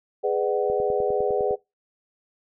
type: chord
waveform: sine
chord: G# half-diminished seventh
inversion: none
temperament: just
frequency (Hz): 415.3 / 498.4 / 598 / 747.5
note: G#4 / B4 / D5 / F#5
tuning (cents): 0 / +16 / +31 / +17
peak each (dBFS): -24 / -25 / -29 / -29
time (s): 0.23-1.56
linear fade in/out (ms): 20
type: click train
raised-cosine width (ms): 2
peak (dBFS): -23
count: 9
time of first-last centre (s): 0.7-1.509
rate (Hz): 9.89
effects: noise-tail reverb RT60 0.2 s tail -22 dB re dry